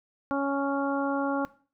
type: harmonic tone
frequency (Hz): 278.1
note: C#4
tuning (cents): +6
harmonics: 1 / 2 / 3 / 4 / 5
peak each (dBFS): -28 / -31 / -33 / -34 / -35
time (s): 0.31-1.45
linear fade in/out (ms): 0
effects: noise-tail reverb RT60 0.4 s tail -18 dB re dry